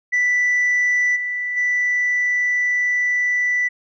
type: tone with level steps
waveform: sine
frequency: 1975.5 Hz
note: B6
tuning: in tune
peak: -13 / -21 / -15 dBFS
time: 0.12-3.69 s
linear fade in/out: 20 ms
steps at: 1.15 / 1.56 s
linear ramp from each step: 20 ms
effects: tanh soft clip ceiling -13 dBFS